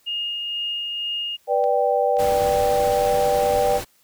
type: tone with tremolo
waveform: sine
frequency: 2843 Hz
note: F7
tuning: 30 cents sharp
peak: -23 dBFS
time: 0.06-1.37 s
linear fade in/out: 20 ms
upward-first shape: sine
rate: 2.1 Hz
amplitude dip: 25%
type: chord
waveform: sine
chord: G major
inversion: first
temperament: just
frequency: 490 / 588 / 784 Hz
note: B4 / D5 / G5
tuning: -14 / +2 / 0 cents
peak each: -21 dBFS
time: 1.47-3.81 s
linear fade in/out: 50 ms
type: click train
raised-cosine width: 0.2 ms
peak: -25 dBFS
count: 5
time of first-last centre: 1.64-3.756 s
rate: 1.89 Hz
type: noise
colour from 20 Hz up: pink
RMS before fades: -31 dBFS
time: 2.18-3.85 s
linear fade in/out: 20 ms
effects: white hiss -60 dBFS RMS until 4.03 s